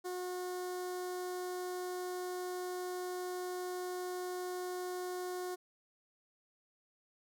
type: tone with notch filter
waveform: sawtooth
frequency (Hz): 362.5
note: F#4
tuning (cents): -35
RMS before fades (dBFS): -40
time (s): 0.04-5.56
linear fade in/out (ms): 20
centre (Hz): 2600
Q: 0.88
effects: none